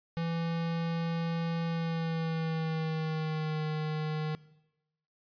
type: tone with pitch glide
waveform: square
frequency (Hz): 166.6 to 154.55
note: E3 to D#3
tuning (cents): +19 to -11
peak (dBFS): -31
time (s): 0.17-4.35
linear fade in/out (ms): 0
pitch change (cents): -130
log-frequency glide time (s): 1.66-3.63
effects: noise-tail reverb RT60 0.9 s tail -20 dB re dry + resampled to 11025 Hz